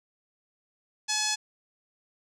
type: tone with low-pass filter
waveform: 5% pulse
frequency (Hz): 853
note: G#5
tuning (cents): +46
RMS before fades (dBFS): -28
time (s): 1.08-1.36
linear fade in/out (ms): 20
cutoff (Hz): 6300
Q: 1.8
effects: none

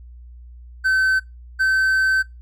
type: tone pair in turn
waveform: triangle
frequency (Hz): 1533 / 1539.8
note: G6 / G6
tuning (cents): -39 / -31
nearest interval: unison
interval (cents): 8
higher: second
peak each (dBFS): -13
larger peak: neither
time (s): 0.84-1.2 / 1.59-2.23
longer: second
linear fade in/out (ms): 20
effects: noise-tail reverb RT60 0.2 s tail -22 dB re dry + added 60 Hz sine -38 dBFS peak until 2.41 s

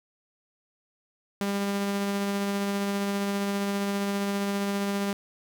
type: tone with tremolo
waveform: sawtooth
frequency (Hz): 200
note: G3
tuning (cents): +35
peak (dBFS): -21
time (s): 1.41-5.13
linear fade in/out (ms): 0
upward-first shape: triangle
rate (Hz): 15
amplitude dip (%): 25
effects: 10-bit

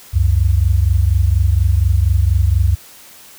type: tone pair together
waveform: sine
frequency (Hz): 68.21 / 92.4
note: C#2 / F#2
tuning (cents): -27 / -2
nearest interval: perfect fourth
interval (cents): 525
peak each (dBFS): -13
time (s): 0.13-2.76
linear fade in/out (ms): 20
effects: white hiss -41 dBFS RMS until 3.38 s

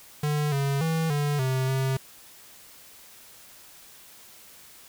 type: tone with pitch steps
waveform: square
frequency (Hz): 148.9 / 139 / 162.1 / 145.9 / 130.8 / 132.8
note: D3 / C#3 / E3 / D3 / C3 / C3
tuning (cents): +24 / +5 / -29 / -11 / 0 / +26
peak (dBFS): -24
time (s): 0.23-1.97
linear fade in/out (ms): 5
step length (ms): 290
effects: white hiss -50 dBFS RMS until 4.88 s

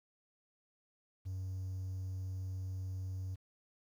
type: tone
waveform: triangle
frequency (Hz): 93.9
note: F#2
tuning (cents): +26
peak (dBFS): -35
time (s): 1.25-3.36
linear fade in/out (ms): 20
effects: tanh soft clip ceiling -32 dBFS + 11-bit

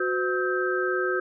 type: tone cluster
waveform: sine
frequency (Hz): 367.4 / 510 / 1286 / 1569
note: F#4 / C5 / E6 / G6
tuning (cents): -12 / -44 / -43 / +1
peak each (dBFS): -26 / -31 / -31 / -28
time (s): 0-1.2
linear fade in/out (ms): 5
effects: none

